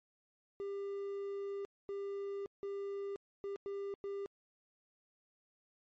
triangle tone bursts at uneven times, 398.4 Hz, G4, 28 cents sharp, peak -36 dBFS, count 6, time 0.6-1.65 / 1.89-2.46 / 2.63-3.16 / 3.44-3.56 / 3.66-3.94 / 4.04-4.26 s, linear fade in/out 0 ms, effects MP3 32 kbps

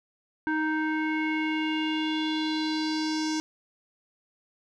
square tone with low-pass filter sweep, 311.9 Hz, D#4, 4 cents sharp, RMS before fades -28 dBFS, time 0.47-3.4 s, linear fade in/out 0 ms, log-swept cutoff 1500 to 5900 Hz, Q 3.9, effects none

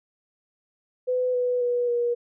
sine tone with pitch steps, 503 / 494.6 / 486.4 / 478.3 Hz, B4 / B4 / B4 / A#4, +32 / +3 / -26 / +44 cents, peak -21 dBFS, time 1.07-2.15 s, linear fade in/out 20 ms, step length 270 ms, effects none

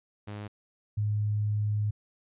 sawtooth / sine tone pair in turn, 103.83 / 104.98 Hz, G#2 / G#2, 0 / +19 cents, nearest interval unison, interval 19 cents, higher second, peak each -33 / -25 dBFS, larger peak second, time 0.27-0.48 / 0.97-1.91 s, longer second, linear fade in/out 10 ms, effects resampled to 8000 Hz

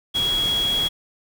sine tone in noise, 3322 Hz, G#7, in tune, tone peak -19 dBFS, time 0.14-0.89 s, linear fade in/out 20 ms, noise pink, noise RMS -31 dBFS, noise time 0.14-0.89 s, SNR +9 dB, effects none

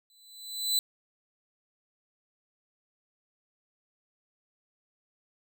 sawtooth tone with exponential growth, 4000 Hz, B7, 21 cents sharp, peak -19 dBFS, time 0.1-0.79 s, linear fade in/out 1 ms, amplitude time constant 150 ms, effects none

